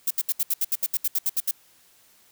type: noise bursts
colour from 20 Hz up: violet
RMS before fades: -23 dBFS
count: 14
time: 0.07-1.511 s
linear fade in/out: 5 ms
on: 37 ms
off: 71 ms
effects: white hiss -58 dBFS RMS until 2.31 s